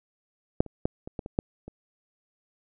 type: clicks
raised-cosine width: 2 ms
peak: -6 / -28 / -11 / -24 / -19 / -23 / -10 / -27 dBFS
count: 8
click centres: 0.605 / 0.663 / 0.855 / 1.075 / 1.192 / 1.261 / 1.389 / 1.68 s
effects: none